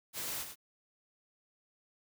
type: noise with echo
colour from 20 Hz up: white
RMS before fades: -39 dBFS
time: 0.13-0.46 s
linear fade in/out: 50 ms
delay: 98 ms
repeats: 1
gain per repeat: -7 dB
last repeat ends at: 0.558 s
effects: none